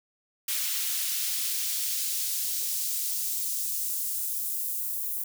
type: noise with high-pass filter sweep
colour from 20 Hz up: white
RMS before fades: -30 dBFS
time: 0.48-5.24 s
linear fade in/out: 5 ms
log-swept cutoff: 2200 to 12000 Hz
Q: 0.75
effects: none